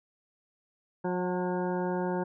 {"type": "harmonic tone with a mistuned harmonic", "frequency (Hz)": 180.3, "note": "F#3", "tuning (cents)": -45, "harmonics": [1, 2, 3, 4, 5, 6, 8, 9], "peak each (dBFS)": [-32, -32, -36, -41, -36, -49, -45, -47], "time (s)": [1.04, 2.24], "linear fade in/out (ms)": 10, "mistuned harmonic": 4, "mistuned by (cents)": 35, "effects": []}